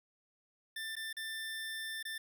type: tone with dropouts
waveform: 25% pulse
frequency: 1780 Hz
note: A6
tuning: 20 cents sharp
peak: -35 dBFS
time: 0.76-2.18 s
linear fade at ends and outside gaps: 5 ms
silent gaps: 0.955-0.965 / 1.129-1.167 / 2.028-2.051 s
effects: none